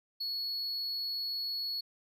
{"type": "tone", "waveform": "triangle", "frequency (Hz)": 4373, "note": "C#8", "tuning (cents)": -24, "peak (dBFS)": -32, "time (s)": [0.2, 1.81], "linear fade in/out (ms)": 10, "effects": []}